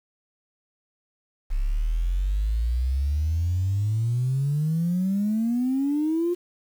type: exponential sweep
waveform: sine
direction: up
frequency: 32.76 to 356.9 Hz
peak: -20 dBFS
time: 1.5-6.35 s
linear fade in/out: 20 ms
effects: tanh soft clip ceiling -16 dBFS + 8-bit